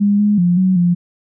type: tone with pitch steps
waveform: sine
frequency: 203.4 / 207.5 / 175.9 / 186.6 / 175 Hz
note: G#3 / G#3 / F3 / F#3 / F3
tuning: -36 / -1 / +13 / +15 / +4 cents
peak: -10 dBFS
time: 0-0.95 s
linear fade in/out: 20 ms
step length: 190 ms
effects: none